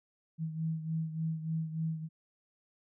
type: beating tone pair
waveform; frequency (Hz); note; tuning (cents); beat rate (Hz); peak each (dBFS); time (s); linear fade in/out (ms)
sine; 160 / 163.4; D#3 / E3; +49 / -15; 3.4; -33 / -39; 0.38-2.09; 50
effects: none